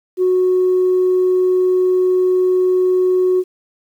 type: tone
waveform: sine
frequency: 367.6 Hz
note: F#4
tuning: 11 cents flat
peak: -10 dBFS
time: 0.17-3.44 s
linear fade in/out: 50 ms
effects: tanh soft clip ceiling -8 dBFS + 8-bit